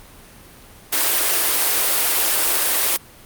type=high-pass noise; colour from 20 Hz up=white; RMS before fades=-18 dBFS; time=0.92-2.97 s; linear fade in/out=10 ms; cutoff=300 Hz; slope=48 dB/octave; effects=pink hiss -44 dBFS RMS until 3.25 s + Opus 32 kbps